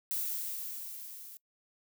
violet noise with level ramp, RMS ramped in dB -33 to -49 dBFS, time 0.11-1.37 s, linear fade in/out 0 ms, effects noise-tail reverb RT60 0.1 s tail -23 dB re dry

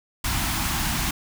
pink band-stop noise, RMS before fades -25 dBFS, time 0.24-1.11 s, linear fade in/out 5 ms, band 330 to 710 Hz, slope 48 dB/octave, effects none

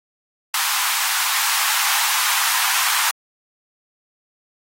pink high-pass noise, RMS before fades -20 dBFS, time 0.54-3.11 s, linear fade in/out 2 ms, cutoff 850 Hz, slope 48 dB/octave, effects AAC 48 kbps

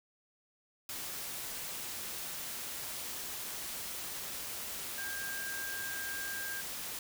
sine tone in noise, 1600 Hz, G6, 35 cents sharp, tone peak -39 dBFS, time 4.98-6.61 s, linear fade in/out 2 ms, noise white, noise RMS -41 dBFS, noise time 0.89-6.99 s, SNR -1 dB, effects none

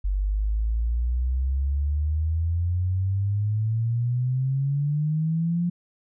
sine exponential sweep, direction up, 47.3 to 176.4 Hz, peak -21 dBFS, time 0.04-5.7 s, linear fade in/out 10 ms, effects none

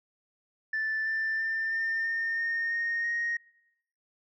sine tone with pitch steps, 1760 / 1775.3 / 1790.8 / 1806.3 / 1822.1 / 1837.9 / 1853.9 / 1870 Hz, A6 / A6 / A6 / A6 / A#6 / A#6 / A#6 / A#6, 0 / +15 / +30 / +45 / -40 / -25 / -10 / +5 cents, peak -26 dBFS, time 0.73-3.37 s, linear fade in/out 5 ms, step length 330 ms, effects noise-tail reverb RT60 0.9 s tail -26 dB re dry + tanh soft clip ceiling -24 dBFS

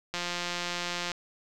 click train, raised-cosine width 0.2 ms, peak -15 dBFS, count 172, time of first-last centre 0.14-1.117 s, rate 175 Hz, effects none

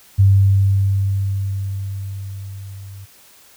sine tone with level ramp, 98 Hz, G2, in tune, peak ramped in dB -7 to -33 dBFS, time 0.18-3.06 s, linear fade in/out 20 ms, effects white hiss -48 dBFS RMS until 3.56 s

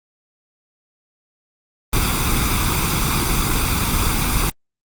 pink noise with comb filter, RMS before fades -18 dBFS, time 1.93-4.5 s, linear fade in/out 2 ms, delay 0.83 ms, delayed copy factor +0.75, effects Opus 24 kbps

